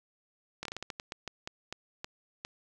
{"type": "slowing click train", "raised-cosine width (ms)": 0.2, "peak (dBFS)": -20, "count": 14, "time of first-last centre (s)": [0.63, 2.449], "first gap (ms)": 23, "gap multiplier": 1.27, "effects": []}